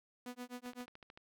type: tone with tremolo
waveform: sawtooth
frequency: 246.9 Hz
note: B3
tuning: in tune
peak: -38 dBFS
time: 0.26-0.86 s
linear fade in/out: 2 ms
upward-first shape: sine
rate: 7.8 Hz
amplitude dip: 100%
type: click train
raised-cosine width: 0.3 ms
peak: -37 dBFS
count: 8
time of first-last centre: 0.66-1.175 s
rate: 13.6 Hz
effects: none